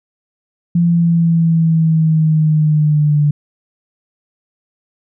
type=linear sweep; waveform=sine; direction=down; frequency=171.9 to 146.83 Hz; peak=-9 dBFS; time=0.75-3.31 s; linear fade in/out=5 ms; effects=none